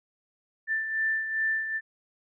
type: beating tone pair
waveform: sine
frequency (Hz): 1772 / 1774.5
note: A6 / A6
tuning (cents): +12 / +14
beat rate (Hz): 2.5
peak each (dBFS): -26 / -34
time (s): 0.67-1.81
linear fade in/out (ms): 50
effects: none